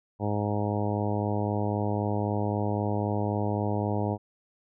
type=harmonic tone; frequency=103.83 Hz; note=G#2; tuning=in tune; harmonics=1 / 2 / 3 / 4 / 5 / 6 / 7 / 8 / 9; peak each=-29 / -32 / -34 / -35 / -36 / -37 / -37 / -38 / -39 dBFS; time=0.19-4.18 s; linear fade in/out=50 ms; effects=none